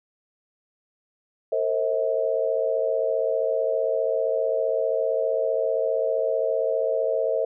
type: tone cluster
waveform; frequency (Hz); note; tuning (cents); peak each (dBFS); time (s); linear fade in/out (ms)
sine; 454.7 / 530 / 642; A#4 / C5 / E5; -43 / +22 / -46; -26 / -25 / -25; 1.52-7.45; 5
effects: none